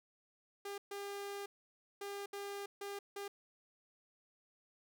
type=tone bursts at uneven times; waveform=sawtooth; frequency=401.7 Hz; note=G4; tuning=42 cents sharp; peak=-38 dBFS; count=6; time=0.65-0.78 / 0.91-1.46 / 2.01-2.26 / 2.33-2.66 / 2.81-2.99 / 3.16-3.28 s; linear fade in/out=5 ms; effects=none